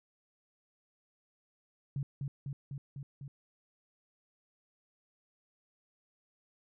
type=tone with echo; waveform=sine; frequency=138.59 Hz; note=C#3; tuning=in tune; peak=-32 dBFS; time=1.96-2.03 s; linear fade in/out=2 ms; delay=250 ms; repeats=5; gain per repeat=-2 dB; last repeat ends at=3.28 s; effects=none